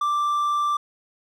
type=tone; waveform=triangle; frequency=1176 Hz; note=D6; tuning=2 cents sharp; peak=-18 dBFS; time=0.01-0.77 s; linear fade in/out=5 ms; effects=none